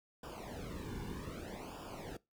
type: noise with flanger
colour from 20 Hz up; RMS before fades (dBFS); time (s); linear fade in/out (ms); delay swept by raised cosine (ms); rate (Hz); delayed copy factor
brown; -45; 0.23-2.17; 5; 0.48 to 1.58; 0.64; -0.9
effects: noise-tail reverb RT60 0.2 s tail -21 dB re dry